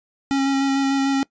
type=tone with vibrato; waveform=square; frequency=273.1 Hz; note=C#4; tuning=26 cents flat; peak=-18 dBFS; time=0.31-1.23 s; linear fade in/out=0 ms; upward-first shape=square; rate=6.7 Hz; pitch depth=11 cents each way; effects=noise-tail reverb RT60 0.1 s tail -22 dB re dry + resampled to 16000 Hz